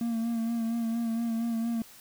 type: tone with vibrato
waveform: triangle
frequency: 229.9 Hz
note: A#3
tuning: 24 cents flat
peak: -25 dBFS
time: 0.01-1.82 s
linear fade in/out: 2 ms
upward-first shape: sine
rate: 4.3 Hz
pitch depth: 34 cents each way
effects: white hiss -52 dBFS RMS until 2 s